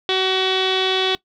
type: tone with low-pass filter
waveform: sawtooth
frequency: 376.9 Hz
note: F#4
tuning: 32 cents sharp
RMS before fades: -19 dBFS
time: 0.09-1.15 s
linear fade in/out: 0 ms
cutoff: 3500 Hz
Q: 8.8
effects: noise-tail reverb RT60 0.1 s tail -20 dB re dry